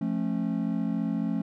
triangle chord, F augmented, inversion none, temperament just, 174.61 / 218.3 / 272.8 Hz, F3 / A3 / C#4, 0 / -13 / -28 cents, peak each -29 / -27 / -29 dBFS, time 0.01-1.42 s, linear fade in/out 5 ms, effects none

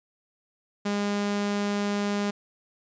sawtooth tone, 203.9 Hz, G#3, 32 cents flat, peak -21 dBFS, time 0.85-2.31 s, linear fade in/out 10 ms, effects resampled to 16000 Hz

